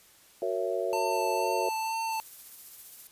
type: chord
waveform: sine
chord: F# dominant seventh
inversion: none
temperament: just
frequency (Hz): 370 / 462.5 / 555 / 666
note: F#4 / A#4 / C#5 / E5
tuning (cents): 0 / -14 / +2 / +18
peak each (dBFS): -33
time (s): 0.42-1.69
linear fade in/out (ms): 2
type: tone with vibrato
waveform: square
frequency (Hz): 892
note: A5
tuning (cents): +23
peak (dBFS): -30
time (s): 0.93-2.2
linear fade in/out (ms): 0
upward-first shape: sine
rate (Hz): 2.1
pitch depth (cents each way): 17
type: noise with tremolo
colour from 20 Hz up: violet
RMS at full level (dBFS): -43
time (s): 2.12-3.07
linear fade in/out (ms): 0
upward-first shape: triangle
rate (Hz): 15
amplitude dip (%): 40
effects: white hiss -58 dBFS RMS until 3.11 s + resampled to 32000 Hz